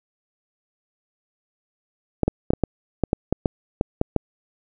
clicks, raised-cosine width 2 ms, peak -5 dBFS, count 12, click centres 2.233 / 2.28 / 2.505 / 2.535 / 2.637 / 3.037 / 3.131 / 3.326 / 3.458 / 3.811 / 4.014 / 4.163 s, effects none

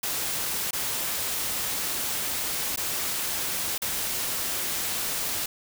white noise with dropouts, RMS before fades -29 dBFS, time 0.03-5.46 s, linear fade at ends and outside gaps 5 ms, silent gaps 0.709-0.73 / 2.761-2.773 / 3.78-3.818 s, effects none

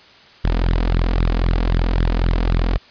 sawtooth tone with flanger, 42.49 Hz, F1, 47 cents flat, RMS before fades -17 dBFS, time 0.44-2.78 s, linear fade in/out 10 ms, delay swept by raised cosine 0.52 to 4.32 ms, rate 3.8 Hz, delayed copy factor +0.7, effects white hiss -46 dBFS RMS until 2.9 s + resampled to 11025 Hz

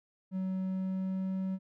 triangle tone with pitch glide, 188 to 189.42 Hz, F#3 to F#3, +28 to +41 cents, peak -29 dBFS, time 0.31-1.59 s, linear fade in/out 50 ms, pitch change +13 cents, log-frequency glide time 0.6-1.35 s, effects none

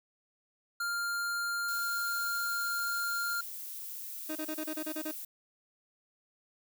square tone, 1399 Hz, F6, 3 cents sharp, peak -32 dBFS, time 0.8-3.41 s, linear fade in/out 5 ms
violet noise, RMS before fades -42 dBFS, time 1.68-5.25 s, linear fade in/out 5 ms
30% pulse tone bursts, 311.1 Hz, D#4, in tune, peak -32 dBFS, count 9, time 4.29-5.116 s, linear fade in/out 10 ms, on 66 ms, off 29 ms
effects none

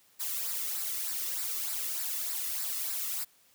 blue noise with flanger, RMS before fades -34 dBFS, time 0.19-3.25 s, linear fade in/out 20 ms, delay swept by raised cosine 0.31 to 1.31 ms, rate 3.3 Hz, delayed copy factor -0.6, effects white hiss -64 dBFS RMS until 3.54 s + high-pass 60 Hz 12 dB/octave

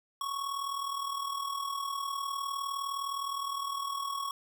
square tone with amplitude modulation, 1108.7 Hz, C#6, in tune, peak -31 dBFS, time 0.21-4.31 s, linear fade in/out 2 ms, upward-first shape sine, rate 39.6 Hz, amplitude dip 60%, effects none

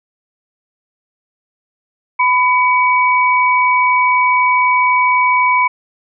sine tone pair together, 1000 / 2266 Hz, B5 / C#7, +21 / +37 cents, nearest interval octave + major second, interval 1416 cents, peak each -11 / -14 dBFS, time 2.19-5.68 s, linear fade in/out 10 ms, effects none

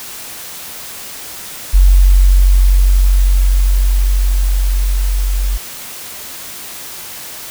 sine tone with level ramp, 46.25 Hz, F#1, in tune, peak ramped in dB -3 to -12 dBFS, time 1.73-5.58 s, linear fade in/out 20 ms, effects white hiss -29 dBFS RMS until 7.5 s

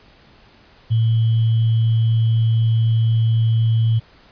sine tone with sample-and-hold, 113 Hz, A2, 47 cents sharp, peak -13 dBFS, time 0.9-4 s, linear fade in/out 20 ms, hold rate 3150 Hz, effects pink hiss -50 dBFS RMS until 4.31 s + resampled to 11025 Hz

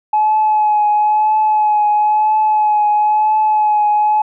sine tone with vibrato, 850 Hz, G#5, 40 cents sharp, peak -9 dBFS, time 0.13-4.22 s, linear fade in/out 5 ms, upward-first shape triangle, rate 1 Hz, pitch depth 27 cents each way, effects tanh soft clip ceiling -6 dBFS

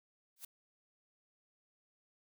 blue noise with exponential growth, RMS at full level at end -41 dBFS, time 0.36-0.45 s, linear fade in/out 5 ms, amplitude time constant 19 ms, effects none

